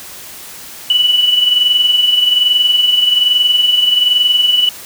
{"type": "tone with amplitude modulation", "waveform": "sine", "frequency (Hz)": 2960, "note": "F#7", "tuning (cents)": 0, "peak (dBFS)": -6, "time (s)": [0.9, 4.69], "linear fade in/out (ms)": 2, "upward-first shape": "sine", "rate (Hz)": 21.2, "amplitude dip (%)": 55, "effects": ["white hiss -32 dBFS RMS until 4.85 s"]}